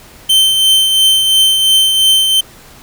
45% pulse tone with tremolo, 3100 Hz, G7, 20 cents flat, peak -5 dBFS, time 0.29-2.41 s, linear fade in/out 10 ms, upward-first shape triangle, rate 2.9 Hz, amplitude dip 45%, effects pink hiss -39 dBFS RMS until 2.82 s

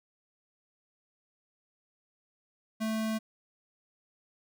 square tone, 220 Hz, A3, in tune, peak -30 dBFS, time 2.8-3.19 s, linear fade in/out 20 ms, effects none

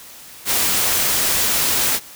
white noise, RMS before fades -18 dBFS, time 0.45-2 s, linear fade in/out 50 ms, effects white hiss -40 dBFS RMS until 2.15 s

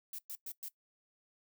violet noise bursts, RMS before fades -43 dBFS, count 4, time 0.13-0.684 s, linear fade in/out 2 ms, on 56 ms, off 110 ms, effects noise-tail reverb RT60 0.1 s tail -19 dB re dry

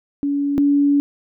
sine tone pair in turn, 283.9 / 285.1 Hz, C#4 / C#4, +41 / +49 cents, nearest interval unison, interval 8 cents, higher second, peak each -17 / -12 dBFS, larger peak second, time 0.23-0.58 / 0.58-1 s, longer second, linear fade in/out 0 ms, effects none

